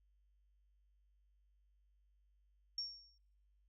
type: tone with exponential decay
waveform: sine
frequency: 5510 Hz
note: F8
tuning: 24 cents flat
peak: -36 dBFS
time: 2.78-3.18 s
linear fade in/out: 2 ms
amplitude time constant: 86 ms
effects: noise-tail reverb RT60 0.8 s tail -23 dB re dry + added 50 Hz sine -70 dBFS peak until 3.68 s